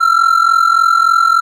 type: ring-modulated tone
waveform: triangle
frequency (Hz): 1352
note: E6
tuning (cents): +43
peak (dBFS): -3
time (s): 0-1.41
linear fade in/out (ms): 20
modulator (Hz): 21.7
effects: none